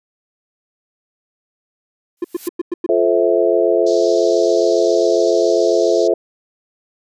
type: noise with exponential growth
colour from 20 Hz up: blue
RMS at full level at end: -27 dBFS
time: 2.17-2.48 s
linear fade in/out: 2 ms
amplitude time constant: 66 ms
type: tone bursts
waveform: triangle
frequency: 348.4 Hz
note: F4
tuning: 4 cents flat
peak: -14 dBFS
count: 6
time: 2.22-2.864 s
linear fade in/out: 5 ms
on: 24 ms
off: 100 ms
type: chord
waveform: sine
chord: F major seventh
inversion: none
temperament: just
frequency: 349.2 / 436.5 / 523.8 / 654.8 Hz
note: F4 / A4 / C5 / E5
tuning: 0 / -14 / +2 / -12 cents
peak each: -17 / -16 / -18 / -17 dBFS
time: 2.89-6.14 s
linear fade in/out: 2 ms
type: band-pass noise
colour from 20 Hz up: pink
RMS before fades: -34 dBFS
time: 3.86-6.08 s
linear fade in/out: 10 ms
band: 3900 to 6500 Hz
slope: 48 dB/octave
effects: resampled to 32000 Hz